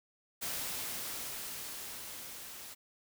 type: noise with level ramp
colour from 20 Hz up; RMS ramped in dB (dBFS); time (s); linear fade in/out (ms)
white; -37 to -48; 0.41-2.75; 20
effects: none